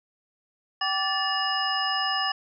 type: tone cluster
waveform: sine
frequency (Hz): 773 / 1158 / 1749 / 2878 / 5080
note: G5 / D6 / A6 / F#7 / D#8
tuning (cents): -24 / -25 / -11 / -49 / +35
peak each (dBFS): -30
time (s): 0.81-2.32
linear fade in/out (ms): 5
effects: none